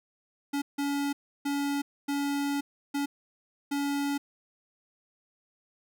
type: tone bursts at uneven times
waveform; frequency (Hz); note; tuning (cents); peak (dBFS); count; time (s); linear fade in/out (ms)
square; 283.4; C#4; +38; -28; 6; 0.53-0.62 / 0.78-1.13 / 1.45-1.82 / 2.08-2.61 / 2.94-3.06 / 3.71-4.18; 10
effects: none